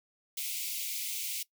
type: high-pass noise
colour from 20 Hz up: white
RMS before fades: -36 dBFS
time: 0.37-1.43 s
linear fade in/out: 5 ms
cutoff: 2100 Hz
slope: 96 dB/octave
effects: noise-tail reverb RT60 0.1 s tail -20 dB re dry